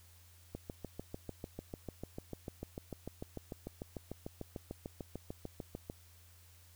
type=click train; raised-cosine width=2 ms; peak=-28 dBFS; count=37; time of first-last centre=0.55-5.899 s; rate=6.73 Hz; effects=added 86 Hz sine -60 dBFS peak until 6.75 s + white hiss -64 dBFS RMS until 6.75 s